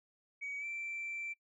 sine tone with pitch glide, 2262 to 2342 Hz, C#7 to D7, +34 to -5 cents, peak -37 dBFS, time 0.41-1.34 s, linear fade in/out 20 ms, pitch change +61 cents, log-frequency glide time 0.59-0.65 s, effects noise-tail reverb RT60 0.1 s tail -25 dB re dry + tanh soft clip ceiling -35 dBFS

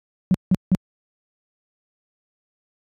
sine tone bursts, 185 Hz, F#3, in tune, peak -11 dBFS, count 3, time 0.31-0.749 s, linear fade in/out 0 ms, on 33 ms, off 170 ms, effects tanh soft clip ceiling -8 dBFS + high-pass 60 Hz 12 dB/octave

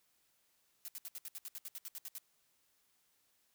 blue noise bursts, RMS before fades -45 dBFS, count 14, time 0.85-2.182 s, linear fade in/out 0 ms, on 32 ms, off 68 ms, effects white hiss -75 dBFS RMS until 3.54 s

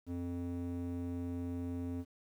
square tone with band-pass filter, 87.31 Hz, F2, in tune, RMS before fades -39 dBFS, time 0.06-2.05 s, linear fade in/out 50 ms, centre 240 Hz, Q 1.7, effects 11-bit

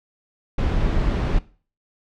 brown noise, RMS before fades -20 dBFS, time 0.58-1.39 s, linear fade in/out 5 ms, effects noise-tail reverb RT60 0.4 s tail -19 dB re dry + low-pass 4000 Hz 12 dB/octave

